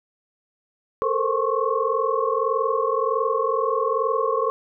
sine tone cluster, 439.3 / 460.7 / 523 / 1072 / 1114 Hz, A4 / A#4 / C5 / C6 / C#6, -3 / -20 / -1 / +42 / +8 cents, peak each -26 dBFS, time 1.02-4.5 s, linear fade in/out 0 ms, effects none

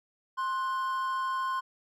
triangle tone pair together, 1052.2 / 1480 Hz, C6 / F#6, +9 / 0 cents, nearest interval tritone, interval 591 cents, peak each -27 / -36 dBFS, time 0.37-1.61 s, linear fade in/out 20 ms, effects none

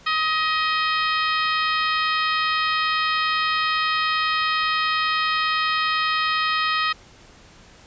harmonic tone with a mistuned harmonic, 630 Hz, D#5, 21 cents sharp, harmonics 2 / 3 / 4 / 5 / 6 / 7 / 8, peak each -22 / -26 / -28 / -30 / -32 / -33 / -34 dBFS, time 0.06-6.93 s, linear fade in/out 10 ms, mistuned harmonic 7, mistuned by -69 cents, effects pink hiss -49 dBFS RMS until 7.86 s + resampled to 16000 Hz

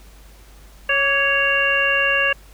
harmonic tone with a mistuned harmonic, 554.4 Hz, C#5, in tune, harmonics 1 / 2 / 3 / 4 / 5, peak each -24 / -26 / -19 / -28 / -19 dBFS, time 0.89-2.33 s, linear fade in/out 5 ms, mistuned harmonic 2, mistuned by +58 cents, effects added 50 Hz sine -43 dBFS peak until 2.53 s + pink hiss -50 dBFS RMS until 2.53 s

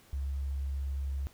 sine tone, 68.7 Hz, C#2, 15 cents flat, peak -31 dBFS, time 0.13-1.27 s, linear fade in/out 0 ms, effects pink hiss -60 dBFS RMS until 1.33 s

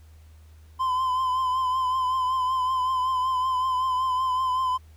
triangle tone with vibrato, 1026 Hz, C6, 34 cents flat, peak -20 dBFS, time 0.79-4.78 s, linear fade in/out 20 ms, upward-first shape triangle, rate 5.3 Hz, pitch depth 45 cents each way, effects added 78 Hz sine -47 dBFS peak until 4.96 s + pink hiss -62 dBFS RMS until 4.96 s

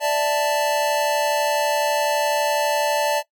square chord, D suspended second, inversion none, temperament equal, 587.3 / 659.3 / 880 Hz, D5 / E5 / A5, 0 / 0 / 0 cents, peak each -22 / -28 / -23 dBFS, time 0-3.23 s, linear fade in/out 50 ms, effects noise-tail reverb RT60 0.1 s tail -19 dB re dry

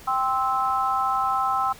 sine chord, C major, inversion second, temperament just, 784.9 / 1046.5 / 1308.1 Hz, G5 / C6 / E6, +2 / 0 / -14 cents, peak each -25 / -26 / -24 dBFS, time 0.07-1.73 s, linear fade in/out 10 ms, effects pink hiss -46 dBFS RMS until 1.79 s

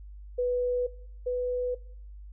sine tone pair in turn, 493.9 / 496.3 Hz, B4 / B4, 0 / +8 cents, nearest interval unison, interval 8 cents, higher second, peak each -24 / -26 dBFS, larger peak first, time 0.38-0.87 / 1.26-1.75 s, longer neither, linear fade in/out 10 ms, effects noise-tail reverb RT60 0.6 s tail -20 dB re dry + added 50 Hz sine -42 dBFS peak until 2.32 s

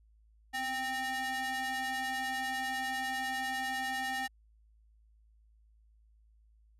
45% pulse ring-modulated tone, 522 Hz, C5, 4 cents flat, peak -30 dBFS, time 0.53-4.28 s, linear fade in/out 20 ms, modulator 1310 Hz, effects added 54 Hz sine -61 dBFS peak until 6.79 s + resampled to 32000 Hz

